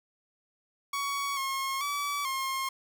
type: tone with pitch steps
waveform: sawtooth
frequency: 1122 / 1079 / 1147 / 1069 Hz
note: C#6 / C#6 / D6 / C6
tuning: +21 / -47 / -41 / +37 cents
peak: -26 dBFS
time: 0.93-2.69 s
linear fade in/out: 5 ms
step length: 440 ms
effects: 9-bit